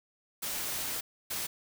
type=noise bursts at uneven times; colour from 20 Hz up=white; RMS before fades=-35 dBFS; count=2; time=0.42-1.01 / 1.3-1.47 s; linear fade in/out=10 ms; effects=none